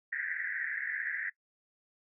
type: band-pass noise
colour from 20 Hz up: white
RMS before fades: -36 dBFS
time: 0.12-1.3 s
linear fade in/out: 10 ms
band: 1600 to 2000 Hz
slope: 96 dB/octave
effects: noise-tail reverb RT60 0.1 s tail -21 dB re dry